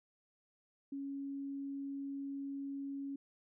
sine tone, 277.2 Hz, C#4, in tune, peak -39 dBFS, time 0.92-3.16 s, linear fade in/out 5 ms, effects none

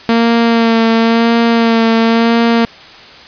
sawtooth tone with vibrato, 229.5 Hz, A#3, 27 cents flat, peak -4 dBFS, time 0.09-2.65 s, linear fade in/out 0 ms, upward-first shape sine, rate 0.96 Hz, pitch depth 22 cents each way, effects white hiss -35 dBFS RMS until 3.27 s + resampled to 11025 Hz

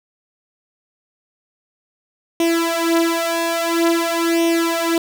sawtooth tone with flanger, 334.2 Hz, E4, 24 cents sharp, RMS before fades -18 dBFS, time 2.4-4.98 s, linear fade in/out 2 ms, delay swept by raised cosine 0.33 to 4.83 ms, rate 0.49 Hz, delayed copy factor +0.85, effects none

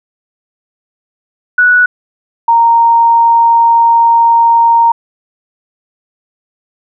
sine tone pair in turn, 1473 / 927.9 Hz, F#6 / A#5, -8 / -8 cents, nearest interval minor sixth, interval 800 cents, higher first, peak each -4 dBFS, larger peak neither, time 1.58-1.86 / 2.48-4.92 s, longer second, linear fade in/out 5 ms, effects none

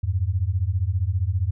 sine beating tone pair, 85.2 / 100.2 Hz, F2 / G2, -42 / +38 cents, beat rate 15 Hz, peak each -23 dBFS, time 0.03-1.51 s, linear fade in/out 10 ms, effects none

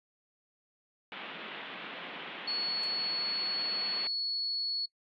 white band-pass noise, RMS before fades -43 dBFS, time 1.12-4.07 s, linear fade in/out 0 ms, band 160 to 3400 Hz, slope 48 dB/octave
sine tone, 4386 Hz, C#8, 19 cents flat, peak -31 dBFS, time 2.47-4.86 s, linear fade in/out 10 ms
violet noise with exponential decay, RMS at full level -46 dBFS, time 2.83-2.93 s, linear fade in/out 2 ms, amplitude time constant 20 ms
effects noise-tail reverb RT60 0.1 s tail -22 dB re dry + resampled to 24000 Hz

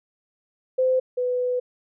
sine tone pair in turn, 515 / 497.5 Hz, C5 / B4, -28 / +13 cents, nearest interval minor second, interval 59 cents, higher first, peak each -17 / -21 dBFS, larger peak first, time 0.78-1 / 1.17-1.6 s, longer second, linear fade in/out 10 ms, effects none

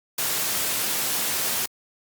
white noise, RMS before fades -25 dBFS, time 0.18-1.66 s, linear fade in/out 5 ms, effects high-pass 100 Hz 12 dB/octave + Opus 48 kbps

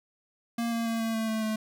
square tone with pitch steps, 233.2 / 230.5 / 227.9 / 225.3 / 222.7 / 220.1 / 217.6 Hz, A#3 / A#3 / A#3 / A3 / A3 / A3 / A3, +1 / -19 / -39 / +41 / +21 / +1 / -19 cents, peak -28 dBFS, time 0.58-1.56 s, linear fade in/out 5 ms, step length 140 ms, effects none

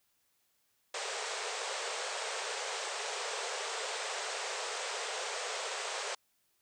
pink band-pass noise, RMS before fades -38 dBFS, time 0.94-6.15 s, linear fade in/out 5 ms, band 410 to 8700 Hz, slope 96 dB/octave, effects white hiss -75 dBFS RMS until 6.61 s

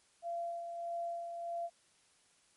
sine tone with tremolo, 684 Hz, F5, 36 cents flat, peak -35 dBFS, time 0.22-1.7 s, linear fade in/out 50 ms, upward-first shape sine, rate 1.6 Hz, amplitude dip 45%, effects white hiss -69 dBFS RMS until 2.56 s + MP3 48 kbps

